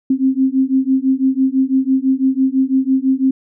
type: beating tone pair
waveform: sine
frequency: 261.6 / 267.6 Hz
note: C4 / C4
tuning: 0 / +39 cents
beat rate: 6 Hz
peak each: -15 dBFS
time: 0.1-3.31 s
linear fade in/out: 5 ms
effects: none